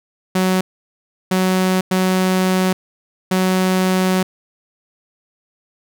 sawtooth tone bursts at uneven times, 186.1 Hz, F#3, 10 cents sharp, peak -10 dBFS, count 4, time 0.35-0.61 / 1.31-1.81 / 1.91-2.73 / 3.31-4.23 s, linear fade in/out 5 ms, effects none

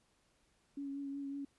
sine tone with vibrato, 279 Hz, C#4, 11 cents sharp, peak -39 dBFS, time 0.77-1.45 s, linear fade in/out 5 ms, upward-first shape triangle, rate 5.4 Hz, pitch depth 25 cents each way, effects pink hiss -74 dBFS RMS until 1.58 s + resampled to 24000 Hz

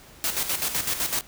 white noise with tremolo, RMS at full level -25 dBFS, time 0.24-1.21 s, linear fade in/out 0 ms, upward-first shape square, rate 7.9 Hz, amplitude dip 60%, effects pink hiss -49 dBFS RMS until 1.27 s

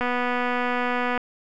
click train, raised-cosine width 0.5 ms, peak -11 dBFS, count 288, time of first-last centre 0.01-1.177 s, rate 246 Hz, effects none

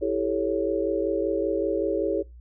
sine chord, A dominant seventh, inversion second, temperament equal with one note detuned, 329.6 / 394.7 / 440 / 554.4 Hz, E4 / G4 / A4 / C#5, 0 / +12 / 0 / 0 cents, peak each -28 dBFS, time 0.01-2.23 s, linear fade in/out 20 ms, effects noise-tail reverb RT60 0.2 s tail -21 dB re dry + added 60 Hz sine -43 dBFS peak until 2.4 s

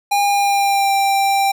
square tone with pitch glide, 810 to 787.9 Hz, G#5 to G5, -43 to +9 cents, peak -14 dBFS, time 0.11-1.52 s, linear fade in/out 10 ms, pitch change -48 cents, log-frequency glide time 0.23-0.95 s, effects none

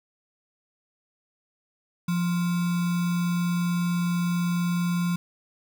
sine tone with sample-and-hold, 174.61 Hz, F3, in tune, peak -22 dBFS, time 2.08-5.16 s, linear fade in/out 5 ms, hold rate 1225 Hz, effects none

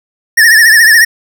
square tone with vibrato, 1798 Hz, A6, 37 cents sharp, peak -3 dBFS, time 0.37-1.05 s, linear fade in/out 10 ms, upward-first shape triangle, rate 14 Hz, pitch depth 110 cents each way, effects none

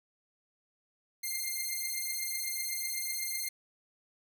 5% pulse beating tone pair, 2103 / 2111 Hz, C7 / C7, +8 / +15 cents, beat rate 8 Hz, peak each -26 dBFS, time 1.23-3.49 s, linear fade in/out 10 ms, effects none

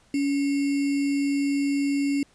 sine tone with sample-and-hold, 281.6 Hz, C#4, 27 cents sharp, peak -21 dBFS, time 0.14-2.23 s, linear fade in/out 2 ms, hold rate 2450 Hz, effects pink hiss -60 dBFS RMS until 2.34 s + resampled to 22050 Hz

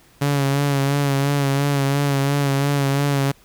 sawtooth tone with vibrato, 140.3 Hz, C#3, 21 cents sharp, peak -13 dBFS, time 0.21-3.32 s, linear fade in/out 10 ms, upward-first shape sine, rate 2.9 Hz, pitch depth 37 cents each way, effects pink hiss -53 dBFS RMS until 3.44 s

